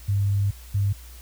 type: tone bursts at uneven times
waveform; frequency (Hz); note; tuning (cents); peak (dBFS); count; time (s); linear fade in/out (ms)
sine; 100; G2; +35; -19; 2; 0.08-0.51 / 0.74-0.93; 10
effects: added 60 Hz sine -41 dBFS peak until 1.21 s + white hiss -49 dBFS RMS until 1.21 s